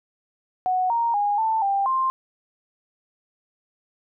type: tone with pitch steps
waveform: sine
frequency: 739 / 932 / 820 / 887 / 792 / 1050 Hz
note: F#5 / A#5 / G#5 / A5 / G5 / C6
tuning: -2 / -1 / -22 / +14 / +18 / +6 cents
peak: -19 dBFS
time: 0.66-2.1 s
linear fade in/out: 0 ms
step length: 240 ms
effects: none